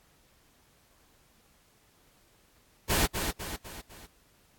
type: noise with echo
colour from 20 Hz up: pink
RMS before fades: -25 dBFS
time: 2.89-3.07 s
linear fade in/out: 20 ms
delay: 250 ms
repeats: 4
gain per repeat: -6 dB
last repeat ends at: 4.07 s
effects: pink hiss -64 dBFS RMS until 4.58 s + AAC 64 kbps